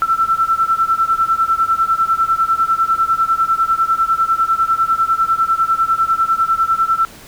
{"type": "beating tone pair", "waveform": "sine", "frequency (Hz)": [1332, 1342], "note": ["E6", "E6"], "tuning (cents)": [18, 31], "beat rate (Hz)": 10, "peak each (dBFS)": [-15, -16], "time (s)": [0.02, 7.05], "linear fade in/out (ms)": 0, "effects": ["pink hiss -39 dBFS RMS until 7.27 s"]}